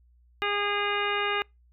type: harmonic tone with a mistuned harmonic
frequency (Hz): 408.4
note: G#4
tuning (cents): -29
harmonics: 1 / 2 / 3 / 4 / 5 / 6 / 7 / 9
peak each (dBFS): -32 / -34 / -31 / -33 / -33 / -34 / -34 / -42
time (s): 0.42-1.42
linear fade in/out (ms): 0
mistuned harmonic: 5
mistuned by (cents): +17
effects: noise-tail reverb RT60 0.2 s tail -26 dB re dry + added 60 Hz sine -57 dBFS peak until 1.72 s